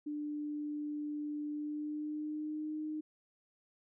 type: tone with pitch glide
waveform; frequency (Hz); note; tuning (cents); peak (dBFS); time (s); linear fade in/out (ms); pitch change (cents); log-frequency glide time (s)
sine; 296.9 to 307.4; D4 to D#4; +19 to -21; -36; 0.06-3.01; 10; +60; 1.49-2.76
effects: none